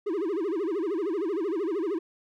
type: tone with vibrato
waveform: triangle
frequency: 364.7 Hz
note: F#4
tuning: 25 cents flat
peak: -24 dBFS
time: 0.06-1.99 s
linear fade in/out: 10 ms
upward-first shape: sine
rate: 13 Hz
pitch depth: 260 cents each way
effects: none